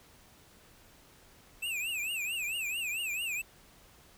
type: tone with vibrato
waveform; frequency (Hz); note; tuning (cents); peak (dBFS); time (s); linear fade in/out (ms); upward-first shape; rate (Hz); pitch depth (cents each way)
square; 2602; E7; -23; -33; 1.62-3.42; 10; triangle; 4.5; 190
effects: pink hiss -59 dBFS RMS until 4.17 s